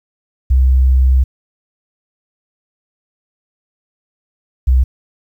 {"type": "tone pair in turn", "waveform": "sine", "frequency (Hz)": [64.8, 63.76], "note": ["C2", "C2"], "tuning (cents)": [-16, -44], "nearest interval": "unison", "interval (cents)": 28, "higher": "first", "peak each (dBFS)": -7, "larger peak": "neither", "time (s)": [[0.5, 1.24], [4.67, 4.84]], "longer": "first", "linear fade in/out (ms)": 10, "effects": ["8-bit"]}